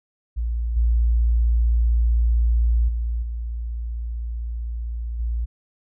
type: tone with level steps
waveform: sine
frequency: 57.8 Hz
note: A#1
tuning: 14 cents flat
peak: -21 / -15 / -21 / -25 / -21 dBFS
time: 0.36-5.46 s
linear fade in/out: 20 ms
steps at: 0.76 / 2.88 / 3.22 / 5.19 s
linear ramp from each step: 10 ms
effects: none